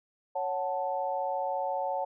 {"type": "chord", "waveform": "sine", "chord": "F# minor", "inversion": "second", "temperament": "equal", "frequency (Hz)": [554.4, 740, 880], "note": ["C#5", "F#5", "A5"], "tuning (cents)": [0, 0, 0], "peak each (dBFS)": -33, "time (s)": [0.35, 2.05], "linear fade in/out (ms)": 10, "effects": []}